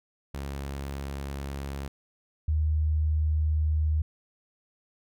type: tone pair in turn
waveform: sawtooth / sine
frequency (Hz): 69.3 / 77.2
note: C#2 / D#2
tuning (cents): 0 / -13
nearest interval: major second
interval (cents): 187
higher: second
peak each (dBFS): -29 / -22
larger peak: second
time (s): 0.34-1.88 / 2.48-4.02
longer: neither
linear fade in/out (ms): 5
effects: none